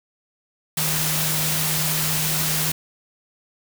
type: tone in noise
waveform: sine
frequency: 155.56 Hz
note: D#3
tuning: in tune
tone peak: -27 dBFS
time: 0.77-2.72 s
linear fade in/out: 5 ms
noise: white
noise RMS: -23 dBFS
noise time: 0.77-2.72 s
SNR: -7 dB
effects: none